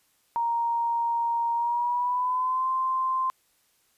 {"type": "tone with pitch glide", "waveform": "sine", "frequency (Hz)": [934, 1042.3], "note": ["A#5", "C6"], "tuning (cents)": [3, -7], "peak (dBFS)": -23, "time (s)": [0.36, 3.3], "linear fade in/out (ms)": 0, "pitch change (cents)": 190, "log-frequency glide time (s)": [1.54, 2.68], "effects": ["white hiss -67 dBFS RMS until 3.97 s", "resampled to 32000 Hz"]}